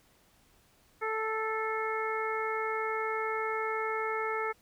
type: harmonic tone with a mistuned harmonic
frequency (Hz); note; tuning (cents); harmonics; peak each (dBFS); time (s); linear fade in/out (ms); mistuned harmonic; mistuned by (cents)
440; A4; 0; 1 / 2 / 3 / 4 / 5; -34 / -37 / -35 / -40 / -38; 1.01-4.53; 20; 5; -25
effects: pink hiss -65 dBFS RMS until 4.61 s